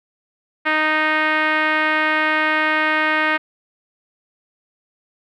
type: tone with low-pass filter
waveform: 5% pulse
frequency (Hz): 309.9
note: D#4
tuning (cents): -7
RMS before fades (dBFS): -18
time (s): 0.65-3.38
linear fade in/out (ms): 20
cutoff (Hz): 1900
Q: 2
effects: none